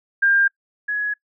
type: tone pair in turn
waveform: sine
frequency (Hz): 1600 / 1679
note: G6 / G#6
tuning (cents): +35 / +18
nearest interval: minor second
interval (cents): 83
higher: second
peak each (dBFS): -13 / -20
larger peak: first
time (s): 0.22-0.48 / 0.88-1.14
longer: neither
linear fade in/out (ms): 10
effects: noise-tail reverb RT60 0.1 s tail -25 dB re dry